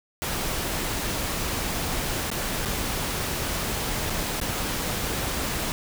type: noise with dropouts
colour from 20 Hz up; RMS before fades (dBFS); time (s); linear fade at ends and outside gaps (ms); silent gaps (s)
pink; -28; 0.22-5.72; 0; 2.302-2.315 / 2.651-2.657 / 4.098-4.103 / 4.401-4.414
effects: none

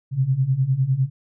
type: beating tone pair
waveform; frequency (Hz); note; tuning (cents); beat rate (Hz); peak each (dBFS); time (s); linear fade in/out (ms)
sine; 126.8 / 136.7; B2 / C#3; +46 / -24; 9.9; -22 / -19; 0.11-1.1; 50
effects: none

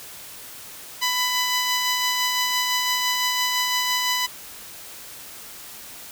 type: tone with tremolo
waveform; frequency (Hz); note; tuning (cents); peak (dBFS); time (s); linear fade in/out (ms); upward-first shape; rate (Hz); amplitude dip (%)
10% pulse; 997; B5; +16; -11; 1.01-4.27; 20; sine; 5.9; 25
effects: white hiss -40 dBFS RMS until 6.11 s

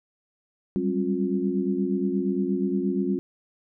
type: tone cluster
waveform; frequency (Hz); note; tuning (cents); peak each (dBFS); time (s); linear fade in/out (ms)
sine; 191.3 / 199.8 / 270.2 / 356.1; G3 / G3 / C#4 / F4; -42 / +33 / -44 / +34; -28; 0.76-3.19; 0
effects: none

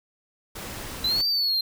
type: noise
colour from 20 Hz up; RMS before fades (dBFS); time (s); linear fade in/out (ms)
pink; -36; 0.55-1.22; 10
type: linear two-way sweep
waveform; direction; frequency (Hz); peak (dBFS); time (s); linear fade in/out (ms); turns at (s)
triangle; up then down; 3951 to 4699 to 4128; -20; 1.04-1.61; 5; 1.27
effects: none

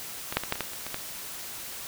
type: clicks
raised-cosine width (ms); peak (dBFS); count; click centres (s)
0.3; -15 / -6 / -16 / -9 / -20 / -12 / -24 / -20 / -15; 9; 0.325 / 0.37 / 0.436 / 0.524 / 0.556 / 0.607 / 0.734 / 0.866 / 0.944
effects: white hiss -39 dBFS RMS until 1.87 s

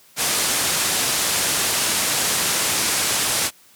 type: low-pass noise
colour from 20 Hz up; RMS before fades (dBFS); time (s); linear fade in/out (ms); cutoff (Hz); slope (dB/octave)
white; -21; 0.16-3.51; 50; 11000; 24
effects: white hiss -52 dBFS RMS until 3.75 s + high-pass 80 Hz 12 dB/octave

